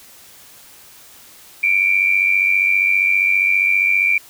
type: tone pair together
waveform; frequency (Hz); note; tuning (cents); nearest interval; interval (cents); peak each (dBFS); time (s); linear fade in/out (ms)
sine; 2277 / 2372; C#7 / D7; +46 / +17; minor second; 71; -18 / -14; 1.63-4.18; 5
effects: white hiss -44 dBFS RMS until 4.29 s

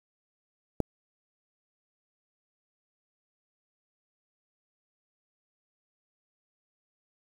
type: click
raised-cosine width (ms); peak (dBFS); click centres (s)
2; -12; 0.803
effects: 7-bit

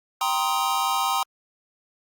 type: chord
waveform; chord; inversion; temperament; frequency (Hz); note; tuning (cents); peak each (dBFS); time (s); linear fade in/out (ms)
square; C minor seventh; second; just; 784.9 / 941.9 / 1046.5 / 1255.8; G5 / Bb5 / C6 / Eb6; +2 / +18 / 0 / +16; -28; 0.21-1.23; 2
effects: Opus 48 kbps

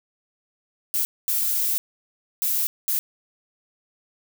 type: noise bursts at uneven times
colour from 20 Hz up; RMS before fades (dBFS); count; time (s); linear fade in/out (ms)
violet; -23; 4; 0.94-1.05 / 1.28-1.78 / 2.42-2.67 / 2.88-2.99; 0
effects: none

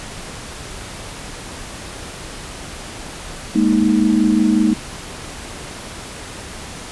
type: chord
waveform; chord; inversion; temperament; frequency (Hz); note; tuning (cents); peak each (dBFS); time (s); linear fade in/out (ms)
sine; Ab suspended second; none; equal with one note detuned; 207.7 / 233.1 / 312.9; Ab3 / Bb3 / Eb4; 0 / 0 / +10; -16; 3.55-4.74; 10
effects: pink hiss -32 dBFS RMS until 6.91 s + resampled to 24000 Hz

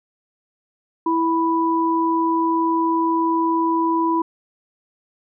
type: tone pair together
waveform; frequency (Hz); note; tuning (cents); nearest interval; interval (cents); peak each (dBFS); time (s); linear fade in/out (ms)
sine; 329.2 / 987.8; E4 / B5; -2 / 0; octave + perfect fifth; 1902; -19; 1.06-4.22; 5
effects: none

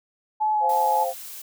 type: tone with vibrato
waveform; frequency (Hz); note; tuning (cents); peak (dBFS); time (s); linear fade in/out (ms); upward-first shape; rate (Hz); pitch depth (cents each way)
sine; 853; G#5; +46; -19; 0.4-1.05; 20; square; 3.4; 11
type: chord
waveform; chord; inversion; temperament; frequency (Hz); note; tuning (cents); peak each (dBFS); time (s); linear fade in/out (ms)
sine; C suspended fourth; none; just; 523.3 / 697.7 / 784.9; C5 / F5 / G5; 0 / -2 / +2; -27 / -27 / -31; 0.6-1.14; 50
type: noise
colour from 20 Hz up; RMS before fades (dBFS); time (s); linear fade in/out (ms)
blue; -38; 0.69-1.42; 5
effects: none

